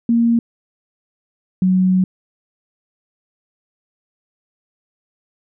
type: tone pair in turn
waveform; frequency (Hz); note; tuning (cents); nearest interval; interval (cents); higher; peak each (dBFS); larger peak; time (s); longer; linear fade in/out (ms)
sine; 233.1 / 185.53; A#3 / F#3; 0 / +5; major third; 395; first; -11; neither; 0.09-0.39 / 1.62-2.04; second; 2
effects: none